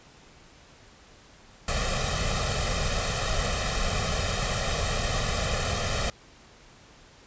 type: noise with comb filter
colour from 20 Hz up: pink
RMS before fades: -27 dBFS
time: 1.68-6.1 s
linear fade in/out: 2 ms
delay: 1.6 ms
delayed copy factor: +0.85
effects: pink hiss -53 dBFS RMS until 7.26 s + resampled to 16000 Hz